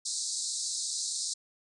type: band-pass noise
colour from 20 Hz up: white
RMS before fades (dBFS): -34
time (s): 0.05-1.34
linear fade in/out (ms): 10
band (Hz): 3900 to 9000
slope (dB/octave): 96
effects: none